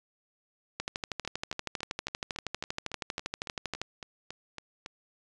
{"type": "two click trains", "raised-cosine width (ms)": 0.2, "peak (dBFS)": [-15, -22], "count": [39, 14], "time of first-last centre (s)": [[0.8, 3.816], [1.25, 4.861]], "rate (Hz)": [12.6, 3.6], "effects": ["resampled to 22050 Hz"]}